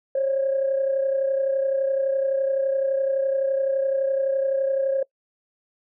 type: tone pair together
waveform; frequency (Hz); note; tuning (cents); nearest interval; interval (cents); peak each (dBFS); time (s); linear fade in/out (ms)
sine; 538.2 / 570; C5 / C#5; +49 / +48; minor second; 99; -19 / -28; 0.15-5.03; 5
effects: noise-tail reverb RT60 0.1 s tail -24 dB re dry + tanh soft clip ceiling -14 dBFS